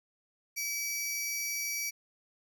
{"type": "tone pair together", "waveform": "sawtooth", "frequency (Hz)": [2294, 5788], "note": ["D7", "F#8"], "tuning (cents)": [-41, -39], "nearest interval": "octave + major third", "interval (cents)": 1602, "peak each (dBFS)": [-32, -33], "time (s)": [0.56, 1.91], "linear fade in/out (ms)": 20, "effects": []}